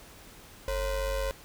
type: ring-modulated tone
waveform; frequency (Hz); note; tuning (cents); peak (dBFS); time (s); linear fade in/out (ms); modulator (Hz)
square; 246.9; B3; 0; -26; 0.68-1.31; 0; 295
effects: pink hiss -51 dBFS RMS until 1.44 s